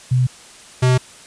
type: tone pair in turn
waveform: sine / square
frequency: 126.4 / 127.11 Hz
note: B2 / C3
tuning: +41 / -50 cents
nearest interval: unison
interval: 9 cents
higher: second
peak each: -12 dBFS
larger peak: neither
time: 0.11-0.27 / 0.82-0.98 s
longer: neither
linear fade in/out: 10 ms
effects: white hiss -42 dBFS RMS until 1.26 s + resampled to 22050 Hz